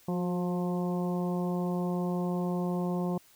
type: harmonic tone with a mistuned harmonic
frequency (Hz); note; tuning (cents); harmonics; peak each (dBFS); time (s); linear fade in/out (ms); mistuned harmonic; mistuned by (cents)
177.4; F3; +27; 1 / 2 / 3 / 4 / 5 / 6; -29 / -35 / -39 / -41 / -43 / -45; 0.08-3.18; 5; 2; +26
effects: white hiss -60 dBFS RMS until 3.35 s

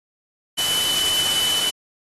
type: tone in noise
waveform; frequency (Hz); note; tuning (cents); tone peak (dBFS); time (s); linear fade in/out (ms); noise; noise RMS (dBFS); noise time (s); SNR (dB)
sine; 2999; F#7; +23; -20; 0.57-1.71; 20; white; -24; 0.57-1.71; +1
effects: AAC 32 kbps

